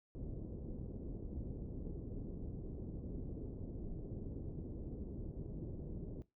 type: low-pass noise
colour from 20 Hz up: pink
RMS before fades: -45 dBFS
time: 0.15-6.22 s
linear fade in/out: 0 ms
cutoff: 420 Hz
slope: 24 dB/octave
effects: noise-tail reverb RT60 0.2 s tail -18 dB re dry